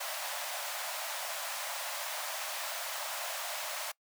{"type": "high-pass noise", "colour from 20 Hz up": "pink", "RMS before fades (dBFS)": -38, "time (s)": [0, 3.92], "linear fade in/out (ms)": 10, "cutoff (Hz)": 560, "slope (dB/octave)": 96, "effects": ["noise-tail reverb RT60 0.1 s tail -23 dB re dry"]}